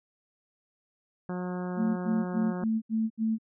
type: harmonic tone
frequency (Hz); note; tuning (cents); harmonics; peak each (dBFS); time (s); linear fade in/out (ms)
180.5; F#3; -43; 1 / 2 / 3 / 4 / 5 / 6 / 7 / 8 / 9; -32 / -38 / -42 / -44 / -46 / -48 / -49 / -50 / -51; 1.29-2.64; 2
type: tone bursts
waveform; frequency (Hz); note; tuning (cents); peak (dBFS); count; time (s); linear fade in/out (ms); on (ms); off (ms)
sine; 221.8; A3; +14; -24; 6; 1.76-3.385; 50; 210; 73
effects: none